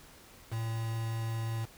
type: tone with quantisation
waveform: triangle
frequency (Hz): 113.2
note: A2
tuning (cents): +50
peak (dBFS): -30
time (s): 0.51-1.66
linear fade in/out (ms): 20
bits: 7
effects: pink hiss -55 dBFS RMS until 1.77 s